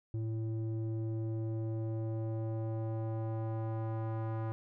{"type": "tone with low-pass filter sweep", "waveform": "square", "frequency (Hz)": 111.5, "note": "A2", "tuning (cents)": 23, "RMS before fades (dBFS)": -36, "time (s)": [0.14, 4.52], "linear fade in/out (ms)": 0, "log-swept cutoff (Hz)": [280, 1100], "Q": 1.4, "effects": []}